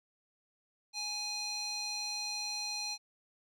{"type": "tone with band-pass filter", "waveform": "square", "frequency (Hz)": 830.6, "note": "G#5", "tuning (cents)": 0, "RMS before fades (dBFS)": -38, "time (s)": [0.93, 2.98], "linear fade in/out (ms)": 50, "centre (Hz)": 4800, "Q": 3.9, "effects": []}